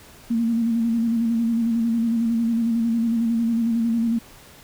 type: tone with vibrato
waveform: sine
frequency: 230.2 Hz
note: A#3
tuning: 22 cents flat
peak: -18 dBFS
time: 0.3-4.19 s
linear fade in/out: 10 ms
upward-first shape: square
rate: 11 Hz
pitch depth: 33 cents each way
effects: pink hiss -47 dBFS RMS until 4.63 s